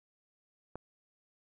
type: click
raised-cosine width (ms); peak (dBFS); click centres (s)
1; -27; 0.756
effects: none